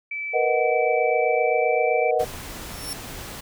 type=tone with pitch glide; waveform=sine; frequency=2312 to 2328 Hz; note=D7 to D7; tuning=-28 to -16 cents; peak=-27 dBFS; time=0.11-2.11 s; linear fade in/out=5 ms; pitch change=+12 cents; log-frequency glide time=1.12-1.91 s
type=chord; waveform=sine; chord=B major seventh; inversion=third; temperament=equal; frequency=466.2 / 493.9 / 622.3 / 740 Hz; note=A#4 / B4 / D#5 / F#5; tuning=0 / 0 / 0 / 0 cents; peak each=-24 dBFS; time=0.33-2.25 s; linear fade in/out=20 ms
type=noise; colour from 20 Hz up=pink; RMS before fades=-36 dBFS; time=2.19-3.41 s; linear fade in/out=10 ms
type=tone with exponential growth; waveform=10% pulse; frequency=5430 Hz; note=F8; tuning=50 cents flat; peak=-21 dBFS; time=2.54-2.93 s; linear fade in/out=1 ms; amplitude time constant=84 ms
effects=none